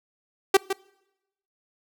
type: tone with echo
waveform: sawtooth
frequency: 388.1 Hz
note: G4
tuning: 17 cents flat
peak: -9 dBFS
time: 0.54-0.57 s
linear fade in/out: 5 ms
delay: 160 ms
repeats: 1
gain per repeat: -10 dB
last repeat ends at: 0.73 s
effects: noise-tail reverb RT60 0.9 s tail -24 dB re dry